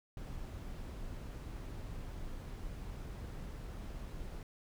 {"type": "noise", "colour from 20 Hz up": "brown", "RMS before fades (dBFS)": -44, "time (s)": [0.17, 4.43], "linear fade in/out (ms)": 2, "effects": []}